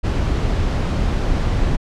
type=noise; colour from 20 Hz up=brown; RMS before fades=-18 dBFS; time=0.03-1.77 s; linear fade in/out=20 ms; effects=low-pass 6000 Hz 12 dB/octave